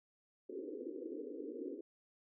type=band-pass noise; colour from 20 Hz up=pink; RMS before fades=-45 dBFS; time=0.49-1.81 s; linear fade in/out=5 ms; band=260 to 500 Hz; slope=96 dB/octave; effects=none